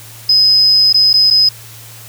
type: tone with dropouts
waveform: sine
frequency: 5050 Hz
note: D#8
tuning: 25 cents sharp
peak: -6 dBFS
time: 0.29-1.49 s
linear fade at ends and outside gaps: 5 ms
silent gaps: 0.928-0.943 / 1.131-1.139 / 1.303-1.308 s
effects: added 113 Hz sine -37 dBFS peak until 2.08 s + white hiss -36 dBFS RMS until 2.08 s